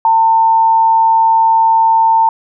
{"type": "tone with amplitude modulation", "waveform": "sine", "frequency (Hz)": 900, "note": "A5", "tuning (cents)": 39, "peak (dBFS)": -5, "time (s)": [0.05, 2.29], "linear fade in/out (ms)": 2, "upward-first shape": "sine", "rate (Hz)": 120, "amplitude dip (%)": 35, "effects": []}